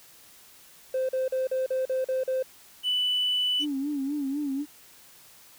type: tone bursts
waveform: triangle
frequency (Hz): 520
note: C5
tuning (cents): -11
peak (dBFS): -21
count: 8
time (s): 0.94-2.427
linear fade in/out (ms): 5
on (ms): 150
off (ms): 41
type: tone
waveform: triangle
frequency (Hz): 2983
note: F#7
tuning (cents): +13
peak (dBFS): -20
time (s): 2.83-3.66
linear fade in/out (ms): 50
type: tone with vibrato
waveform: sine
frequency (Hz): 282.3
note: C#4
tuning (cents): +32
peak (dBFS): -26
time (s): 3.59-4.66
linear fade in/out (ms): 50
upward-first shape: sine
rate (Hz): 4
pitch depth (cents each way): 97
effects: tanh soft clip ceiling -20 dBFS + white hiss -53 dBFS RMS until 5.58 s